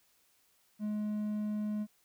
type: tone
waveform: triangle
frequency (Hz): 210.9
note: G#3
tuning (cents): +27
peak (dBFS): -30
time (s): 0.79-1.87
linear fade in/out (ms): 50
effects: white hiss -70 dBFS RMS until 2.04 s